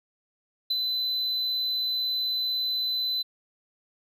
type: tone with ADSR envelope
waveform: triangle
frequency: 4021 Hz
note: B7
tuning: 30 cents sharp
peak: -21 dBFS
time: 0.7-3.23 s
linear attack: 8 ms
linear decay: 33 ms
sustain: -3 dB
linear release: 17 ms
effects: none